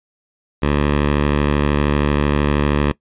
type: tone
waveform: 10% pulse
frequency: 72.9 Hz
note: D2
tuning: 12 cents flat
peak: -6 dBFS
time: 0.62-2.92 s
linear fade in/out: 10 ms
effects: noise-tail reverb RT60 0.1 s tail -20 dB re dry + resampled to 8000 Hz